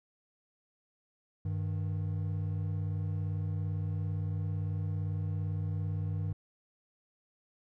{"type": "tone pair together", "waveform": "triangle", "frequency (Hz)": [98, 155.73], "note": ["G2", "D#3"], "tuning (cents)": [0, 2], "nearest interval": "minor sixth", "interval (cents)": 802, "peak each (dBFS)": [-30, -35], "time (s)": [1.45, 6.33], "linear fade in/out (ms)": 5, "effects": []}